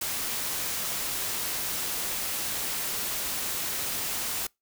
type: noise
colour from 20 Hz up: white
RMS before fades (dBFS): -31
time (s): 0.01-4.47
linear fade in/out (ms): 5
effects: noise-tail reverb RT60 0.2 s tail -26 dB re dry